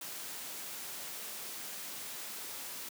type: noise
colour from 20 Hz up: white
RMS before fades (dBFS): -43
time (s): 0.01-2.89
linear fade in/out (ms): 5
effects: high-pass 150 Hz 12 dB/octave